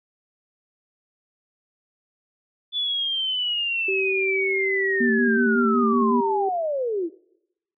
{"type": "linear sweep", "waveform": "sine", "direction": "down", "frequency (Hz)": [3475, 307.9], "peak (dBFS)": -22, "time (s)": [2.72, 7.1], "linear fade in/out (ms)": 50}
{"type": "tone with pitch glide", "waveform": "sine", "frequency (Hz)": [384.3, 394.6], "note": ["G4", "G4"], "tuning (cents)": [-34, 11], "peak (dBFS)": -23, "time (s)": [3.88, 6.49], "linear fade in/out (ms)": 5, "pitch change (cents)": 45, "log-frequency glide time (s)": [4.17, 6.18]}
{"type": "tone with vibrato", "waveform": "sine", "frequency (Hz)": 233.1, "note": "A#3", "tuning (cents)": 0, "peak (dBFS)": -19, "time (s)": [5, 6.21], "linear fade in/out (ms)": 10, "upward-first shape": "square", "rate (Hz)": 5.4, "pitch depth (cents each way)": 55}
{"effects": ["noise-tail reverb RT60 0.8 s tail -21 dB re dry"]}